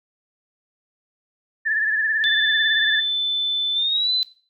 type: tone with vibrato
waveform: sine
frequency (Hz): 1739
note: A6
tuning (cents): -21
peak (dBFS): -18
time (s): 1.65-3.01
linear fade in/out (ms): 20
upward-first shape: sine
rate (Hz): 18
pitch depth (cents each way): 60
type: tone with pitch glide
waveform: sine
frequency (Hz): 3520 to 4020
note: A7 to B7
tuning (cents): 0 to +30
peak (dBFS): -18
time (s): 2.24-4.23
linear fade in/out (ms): 0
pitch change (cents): +230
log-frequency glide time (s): 3.74-4.12
effects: noise-tail reverb RT60 0.4 s tail -17 dB re dry